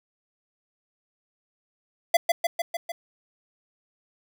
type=tone with echo; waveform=square; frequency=677 Hz; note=E5; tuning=46 cents sharp; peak=-15 dBFS; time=2.14-2.17 s; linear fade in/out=5 ms; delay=150 ms; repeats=5; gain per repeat=-3 dB; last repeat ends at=2.92 s; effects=none